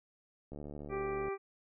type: click train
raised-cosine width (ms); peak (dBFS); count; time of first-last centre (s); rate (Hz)
2; -32; 57; 0.52-1.283; 73.4
type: harmonic tone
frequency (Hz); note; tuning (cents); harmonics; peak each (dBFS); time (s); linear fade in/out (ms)
392; G4; 0; 1 / 2 / 3 / 4 / 5 / 6; -35 / -45 / -43 / -54 / -51 / -49; 0.89-1.38; 50
effects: none